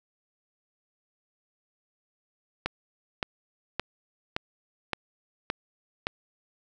click train, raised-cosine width 0.3 ms, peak -11 dBFS, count 7, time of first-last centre 2.66-6.069 s, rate 1.76 Hz, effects none

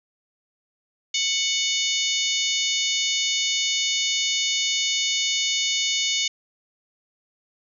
harmonic tone with a mistuned harmonic, 740 Hz, F#5, in tune, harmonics 3 / 4 / 5 / 6 / 7 / 8 / 9, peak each -29 / -27 / -27 / -30 / -32 / -33 / -28 dBFS, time 1.14-6.28 s, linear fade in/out 5 ms, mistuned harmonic 5, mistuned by -37 cents, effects none

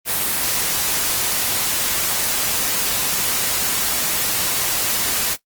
white noise, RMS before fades -20 dBFS, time 0.05-5.37 s, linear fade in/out 50 ms, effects noise-tail reverb RT60 0.1 s tail -17 dB re dry + Opus 24 kbps

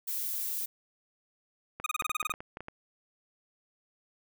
violet noise, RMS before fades -34 dBFS, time 0.07-0.66 s, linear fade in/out 10 ms
clicks, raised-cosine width 0.5 ms, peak -25 dBFS, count 10, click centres 1.8 / 2.022 / 2.095 / 2.228 / 2.296 / 2.339 / 2.405 / 2.571 / 2.606 / 2.684 s
25% pulse tone bursts, 1237 Hz, D#6, 10 cents flat, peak -24 dBFS, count 10, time 1.84-2.322 s, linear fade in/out 5 ms, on 23 ms, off 28 ms
effects none

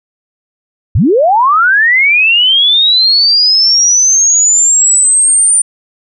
sine linear sweep, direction up, 65.5 to 9200 Hz, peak -5 dBFS, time 0.95-5.62 s, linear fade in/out 5 ms, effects none

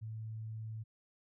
sine tone, 110.3 Hz, A2, 5 cents sharp, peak -40 dBFS, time 0.01-0.84 s, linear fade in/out 20 ms, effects none

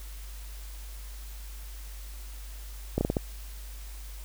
slowing click train, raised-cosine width 2 ms, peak -12 dBFS, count 5, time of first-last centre 2.98-3.168 s, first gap 30 ms, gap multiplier 1.31, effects added 50 Hz sine -39 dBFS peak until 4.24 s + white hiss -50 dBFS RMS until 4.24 s

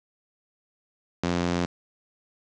sawtooth tone with high-pass filter, 87.31 Hz, F2, in tune, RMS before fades -26 dBFS, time 1.23-1.66 s, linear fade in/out 5 ms, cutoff 190 Hz, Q 1.2, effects resampled to 16000 Hz + 7-bit

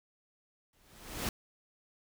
pink noise with exponential growth, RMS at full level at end -32 dBFS, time 0.73-1.29 s, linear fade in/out 2 ms, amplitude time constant 120 ms, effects none

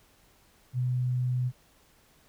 sine tone, 125.5 Hz, B2, 28 cents sharp, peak -25 dBFS, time 0.73-1.52 s, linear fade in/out 50 ms, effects pink hiss -62 dBFS RMS until 2.28 s

